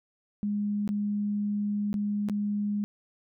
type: tone with dropouts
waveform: sine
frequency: 206.1 Hz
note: G#3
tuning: 13 cents flat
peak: -26 dBFS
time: 0.43-2.84 s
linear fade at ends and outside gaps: 0 ms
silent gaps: 0.877-0.89 / 1.93-1.941 / 2.287-2.297 s
effects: none